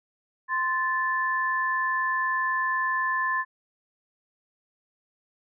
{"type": "tone pair together", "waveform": "sine", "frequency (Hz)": [1042, 1750], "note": ["C6", "A6"], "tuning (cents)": [-7, -10], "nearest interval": "major sixth", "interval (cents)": 897, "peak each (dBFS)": -26, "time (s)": [0.48, 3.45], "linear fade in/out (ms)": 50, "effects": []}